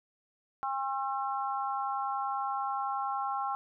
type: harmonic tone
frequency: 269 Hz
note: C4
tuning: 48 cents sharp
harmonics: 3 / 4 / 5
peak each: -33 / -35 / -37 dBFS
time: 0.63-3.55 s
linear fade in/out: 0 ms
effects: none